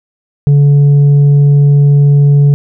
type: tone with tanh clipping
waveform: sine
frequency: 143.2 Hz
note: D3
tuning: 43 cents flat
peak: -4 dBFS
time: 0.47-2.54 s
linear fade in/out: 0 ms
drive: 3 dB
effects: none